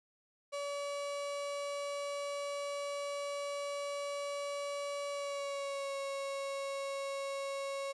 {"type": "tone with pitch glide", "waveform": "35% pulse", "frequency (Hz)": [570, 550.9], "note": ["C#5", "C#5"], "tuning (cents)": [48, -11], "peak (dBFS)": -35, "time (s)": [0.52, 7.93], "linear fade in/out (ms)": 20, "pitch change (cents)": -59, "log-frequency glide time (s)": [5.1, 5.96], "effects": ["resampled to 22050 Hz", "12-bit"]}